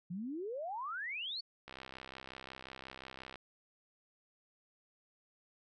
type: exponential sweep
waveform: sine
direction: up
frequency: 166.1 to 4579 Hz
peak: -38 dBFS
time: 0.1-1.41 s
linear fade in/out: 10 ms
type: click train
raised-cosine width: 0.3 ms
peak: -31 dBFS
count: 111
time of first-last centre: 1.68-3.357 s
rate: 65.6 Hz
effects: none